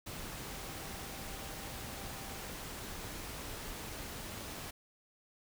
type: tone in noise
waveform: sine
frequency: 784 Hz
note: G5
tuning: in tune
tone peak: -55 dBFS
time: 0.49-2.5 s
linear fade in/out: 10 ms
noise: pink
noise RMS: -44 dBFS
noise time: 0.06-4.71 s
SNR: -14 dB
effects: none